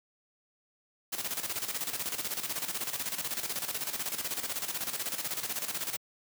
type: noise with tremolo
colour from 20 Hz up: white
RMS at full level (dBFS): -33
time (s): 1.12-5.97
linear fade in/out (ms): 10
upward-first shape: square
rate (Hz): 16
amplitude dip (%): 65
effects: high-pass 100 Hz 12 dB/octave